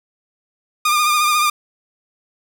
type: tone with vibrato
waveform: sawtooth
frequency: 1210 Hz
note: D#6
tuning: 49 cents flat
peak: -10 dBFS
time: 0.85-1.5 s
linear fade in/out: 5 ms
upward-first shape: triangle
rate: 14 Hz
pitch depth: 42 cents each way
effects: none